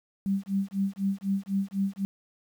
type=tone with tremolo; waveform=sine; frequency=196 Hz; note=G3; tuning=in tune; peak=-22 dBFS; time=0.26-2.05 s; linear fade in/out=0 ms; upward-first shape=sine; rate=4 Hz; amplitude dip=100%; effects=9-bit